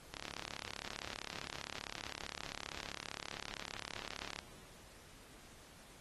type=click train; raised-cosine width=0.2 ms; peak=-24 dBFS; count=151; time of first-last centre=0.14-4.389 s; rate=35.3 Hz; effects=pink hiss -58 dBFS RMS until 6 s + AAC 32 kbps